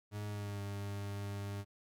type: tone with pitch glide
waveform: 40% pulse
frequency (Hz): 104.1 to 100.67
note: G#2 to G2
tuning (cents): +5 to +47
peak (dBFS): -38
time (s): 0.11-1.65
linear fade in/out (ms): 50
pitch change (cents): -58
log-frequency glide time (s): 0.27-0.61
effects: Opus 48 kbps